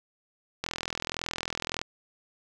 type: click train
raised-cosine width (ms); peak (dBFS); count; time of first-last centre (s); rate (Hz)
0.2; -13; 50; 0.64-1.815; 41.7
effects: none